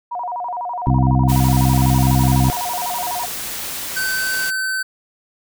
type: tone with vibrato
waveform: sine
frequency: 830 Hz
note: G#5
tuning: 1 cent flat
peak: -22 dBFS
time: 0.11-3.26 s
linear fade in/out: 10 ms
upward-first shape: square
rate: 12 Hz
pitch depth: 250 cents each way
type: harmonic tone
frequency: 65 Hz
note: C2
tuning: 11 cents flat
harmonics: 1 / 2 / 3 / 4 / 5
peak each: -19 / -14 / -22 / -21 / -28 dBFS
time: 0.87-2.5 s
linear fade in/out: 0 ms
type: noise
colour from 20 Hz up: white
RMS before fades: -27 dBFS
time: 1.28-4.51 s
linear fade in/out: 20 ms
type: tone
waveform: square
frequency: 1532 Hz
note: G6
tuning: 40 cents flat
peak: -20 dBFS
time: 3.96-4.83 s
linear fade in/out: 10 ms
effects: none